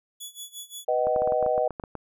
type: tone with tremolo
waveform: 15% pulse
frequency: 3407 Hz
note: G#7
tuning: 44 cents sharp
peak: -28 dBFS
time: 0.2-0.85 s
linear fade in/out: 10 ms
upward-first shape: sine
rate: 5.7 Hz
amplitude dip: 90%
type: chord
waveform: sine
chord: B major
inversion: none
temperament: equal with one note detuned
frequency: 493.9 / 622.3 / 757.3 Hz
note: B4 / D#5 / F#5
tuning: 0 / 0 / +40 cents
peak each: -26 / -24 / -27 dBFS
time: 0.88-1.68 s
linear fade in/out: 5 ms
type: clicks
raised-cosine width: 1 ms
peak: -20 dBFS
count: 12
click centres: 1.07 / 1.162 / 1.22 / 1.275 / 1.322 / 1.427 / 1.463 / 1.579 / 1.707 / 1.798 / 1.838 / 1.953 s
effects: none